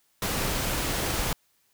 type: noise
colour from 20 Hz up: pink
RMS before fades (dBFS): -28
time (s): 0.22-1.33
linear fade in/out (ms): 2
effects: white hiss -68 dBFS RMS until 1.73 s